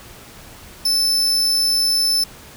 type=tone; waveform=40% pulse; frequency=5274 Hz; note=E8; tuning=in tune; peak=-14 dBFS; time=0.85-2.24 s; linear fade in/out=5 ms; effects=pink hiss -41 dBFS RMS until 2.56 s